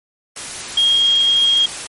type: tone in noise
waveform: sine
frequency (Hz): 3252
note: G#7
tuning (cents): -37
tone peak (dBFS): -11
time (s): 0.77-1.66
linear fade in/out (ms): 5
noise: white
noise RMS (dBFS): -28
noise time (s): 0.36-1.87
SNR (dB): +14
effects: MP3 48 kbps